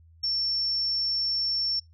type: tone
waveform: sine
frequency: 5430 Hz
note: F8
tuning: 50 cents flat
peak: -24 dBFS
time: 0.23-1.8 s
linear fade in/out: 10 ms
effects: noise-tail reverb RT60 0.2 s tail -26 dB re dry + added 82 Hz sine -52 dBFS peak until 1.93 s